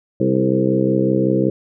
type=harmonic tone with a mistuned harmonic; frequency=65.41 Hz; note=C2; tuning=in tune; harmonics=2 / 3 / 4 / 5 / 6 / 7 / 8; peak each=-22 / -20 / -24 / -19 / -23 / -23 / -23 dBFS; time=0.2-1.5 s; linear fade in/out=5 ms; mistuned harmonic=6; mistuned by=+28 cents; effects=none